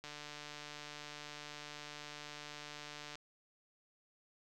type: click train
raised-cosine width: 0.2 ms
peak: -30 dBFS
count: 462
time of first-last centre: 0.04-3.155 s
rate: 148 Hz
effects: none